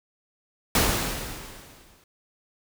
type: noise with exponential decay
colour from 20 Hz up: pink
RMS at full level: -19 dBFS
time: 0.75-2.04 s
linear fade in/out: 2 ms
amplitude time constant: 280 ms
effects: none